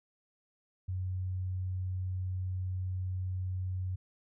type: tone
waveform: sine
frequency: 92.5 Hz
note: F#2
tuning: in tune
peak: -32 dBFS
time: 0.88-3.96 s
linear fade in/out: 10 ms
effects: none